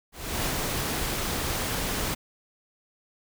pink noise with ADSR envelope, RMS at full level -27 dBFS, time 0.12-2.15 s, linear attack 330 ms, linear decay 58 ms, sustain -2 dB, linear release 16 ms, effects none

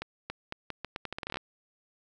accelerating click train, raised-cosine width 0.3 ms, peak -19 dBFS, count 16, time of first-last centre 0.02-1.371 s, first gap 280 ms, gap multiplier 0.8, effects none

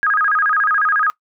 sine tone with vibrato, 1434 Hz, F6, 45 cents sharp, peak -13 dBFS, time 0.03-1.1 s, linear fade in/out 0 ms, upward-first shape square, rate 14 Hz, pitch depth 230 cents each way, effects noise-tail reverb RT60 0.1 s tail -20 dB re dry

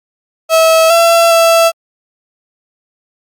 35% pulse tone with pitch steps, 648 / 673 / 665 Hz, E5 / E5 / E5, -30 / +36 / +15 cents, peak -4 dBFS, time 0.49-1.72 s, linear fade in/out 50 ms, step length 410 ms, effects Opus 48 kbps

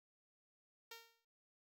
5% pulse tone with exponential decay, 460.3 Hz, A#4, 22 cents flat, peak -37 dBFS, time 0.91-1.25 s, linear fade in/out 5 ms, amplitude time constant 73 ms, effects none

